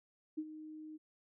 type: tone with ADSR envelope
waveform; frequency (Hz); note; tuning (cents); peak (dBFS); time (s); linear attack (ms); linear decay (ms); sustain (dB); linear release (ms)
sine; 310; D#4; -6; -34; 0.37-0.98; 15; 54; -12; 24
effects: none